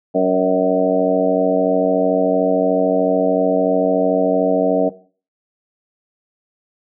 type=harmonic tone with a mistuned harmonic; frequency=93.5 Hz; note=F#2; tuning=19 cents sharp; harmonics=2 / 3 / 4 / 5 / 6 / 7 / 8; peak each=-23 / -19 / -29 / -18 / -21 / -18 / -25 dBFS; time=0.14-4.9 s; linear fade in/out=20 ms; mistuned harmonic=7; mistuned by=-28 cents; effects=noise-tail reverb RT60 0.4 s tail -17 dB re dry